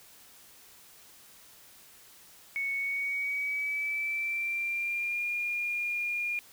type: tone with pitch glide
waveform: sine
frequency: 2217 to 2418 Hz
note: C#7 to D7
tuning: 0 to +50 cents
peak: -29 dBFS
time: 2.56-6.39 s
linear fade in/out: 0 ms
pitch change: +150 cents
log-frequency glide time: 2.75-5.25 s
effects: white hiss -55 dBFS RMS until 6.52 s